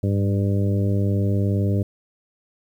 harmonic tone with a mistuned harmonic, 99.5 Hz, G2, 26 cents sharp, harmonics 1 / 2 / 3 / 4 / 5 / 6, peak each -19 / -25 / -29 / -31 / -33 / -35 dBFS, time 0.03-1.83 s, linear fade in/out 5 ms, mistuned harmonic 1, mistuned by +37 cents, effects 9-bit

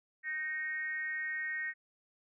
sine tone with frequency modulation, 1864.7 Hz, A#6, in tune, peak -34 dBFS, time 0.23-1.74 s, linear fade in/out 50 ms, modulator 313 Hz, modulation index 0.6, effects none

